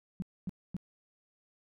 sine tone bursts, 184.4 Hz, F#3, 6 cents flat, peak -32 dBFS, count 3, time 0.2-0.766 s, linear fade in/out 0 ms, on 22 ms, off 250 ms, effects none

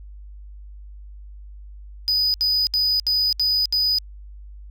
triangle tone bursts, 4974 Hz, D#8, 1 cent flat, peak -16 dBFS, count 6, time 2.08-3.985 s, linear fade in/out 0 ms, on 260 ms, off 69 ms, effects added 50 Hz sine -37 dBFS peak until 4.7 s

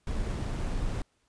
brown noise with sample-and-hold, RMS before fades -31 dBFS, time 0.07-1.02 s, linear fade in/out 2 ms, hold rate 8820 Hz, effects pink hiss -72 dBFS RMS until 1.28 s + resampled to 22050 Hz

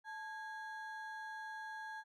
triangle ring-modulated tone, 1259 Hz, D#6, 20 cents sharp, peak -39 dBFS, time 0.04-2.04 s, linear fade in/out 50 ms, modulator 385 Hz, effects none

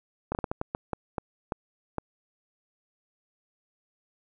slowing click train, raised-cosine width 1 ms, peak -15 dBFS, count 11, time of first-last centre 0.32-1.983 s, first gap 29 ms, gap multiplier 1.36, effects none

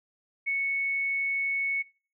sine tone, 2212 Hz, C#7, 4 cents flat, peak -25 dBFS, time 0.46-1.83 s, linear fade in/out 20 ms, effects noise-tail reverb RT60 0.4 s tail -23 dB re dry

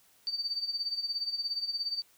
sine tone with tremolo, 4606 Hz, D8, 34 cents flat, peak -28 dBFS, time 0.27-2.02 s, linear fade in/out 0 ms, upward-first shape sine, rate 17 Hz, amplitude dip 75%, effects white hiss -64 dBFS RMS until 2.17 s

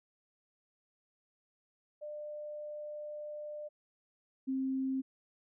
sine tone pair in turn, 598 / 264.8 Hz, D5 / C4, +31 / +21 cents, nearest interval octave + major second, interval 1410 cents, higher first, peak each -40 / -31 dBFS, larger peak second, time 2.01-3.69 / 4.47-5.02 s, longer first, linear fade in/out 20 ms, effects none

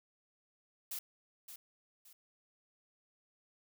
blue noise with echo, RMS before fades -41 dBFS, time 0.91-0.99 s, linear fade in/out 5 ms, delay 570 ms, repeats 2, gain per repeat -9 dB, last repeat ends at 2.13 s, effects none

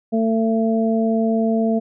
harmonic tone, 224.1 Hz, A3, 32 cents sharp, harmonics 1 / 2 / 3, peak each -17 / -23 / -23 dBFS, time 0.12-1.8 s, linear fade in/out 20 ms, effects none

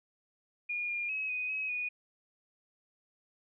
sine tone with pitch steps, 2432 / 2412 / 2559 / 2495 / 2551 / 2467 Hz, D#7 / D7 / D#7 / D#7 / D#7 / D#7, -40 / +46 / +48 / +4 / +43 / -15 cents, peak -32 dBFS, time 0.69-1.89 s, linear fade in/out 10 ms, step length 200 ms, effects none

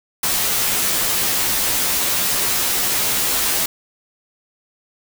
white noise with comb filter, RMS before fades -19 dBFS, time 0.23-3.66 s, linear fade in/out 5 ms, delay 13 ms, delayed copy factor -0.95, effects none

